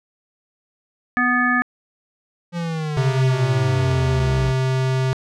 harmonic tone, 246.9 Hz, B3, in tune, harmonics 1 / 3 / 5 / 7 / 9, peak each -21 / -27 / -22 / -18 / -31 dBFS, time 1.17-1.62 s, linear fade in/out 0 ms
square linear sweep, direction down, 174.61 to 54.2 Hz, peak -23 dBFS, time 2.52-4.54 s, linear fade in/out 50 ms
square tone, 130.81 Hz, C3, in tune, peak -18 dBFS, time 2.97-5.13 s, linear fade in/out 0 ms
effects low-pass 6000 Hz 12 dB/octave

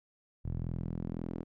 sawtooth tone with band-pass filter sweep, 41.91 Hz, E1, 29 cents sharp, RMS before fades -37 dBFS, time 0.44-1.44 s, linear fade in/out 20 ms, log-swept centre 110 to 290 Hz, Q 1.4, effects none

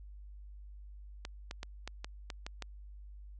clicks, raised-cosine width 0.2 ms, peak -23 dBFS, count 8, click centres 1.251 / 1.511 / 1.631 / 1.876 / 2.045 / 2.302 / 2.465 / 2.623 s, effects added 50 Hz sine -47 dBFS peak until 3.39 s + resampled to 24000 Hz

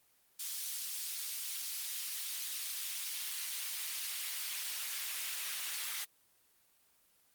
pink noise with high-pass filter sweep, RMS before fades -39 dBFS, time 0.39-6.05 s, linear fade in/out 10 ms, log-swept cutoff 4500 to 2100 Hz, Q 0.78, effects white hiss -70 dBFS RMS until 7.34 s + Opus 24 kbps

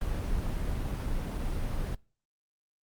brown noise, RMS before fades -31 dBFS, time 0.01-1.95 s, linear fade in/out 5 ms, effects noise-tail reverb RT60 0.4 s tail -26 dB re dry + Opus 24 kbps

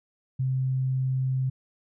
sine tone, 130.81 Hz, C3, in tune, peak -23 dBFS, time 0.39-1.5 s, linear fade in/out 10 ms, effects none

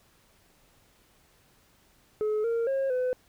sine tone with pitch steps, 427.1 / 462.6 / 540 / 505 Hz, G#4 / A#4 / C#5 / B4, +48 / -13 / -45 / +39 cents, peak -22 dBFS, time 2.21-3.13 s, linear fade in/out 0 ms, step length 230 ms, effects tanh soft clip ceiling -24 dBFS + pink hiss -63 dBFS RMS until 3.28 s

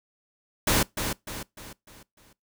pink noise with echo, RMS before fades -22 dBFS, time 0.67-0.83 s, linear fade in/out 5 ms, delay 300 ms, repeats 5, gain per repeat -7 dB, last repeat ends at 2.33 s, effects noise-tail reverb RT60 0.2 s tail -23 dB re dry

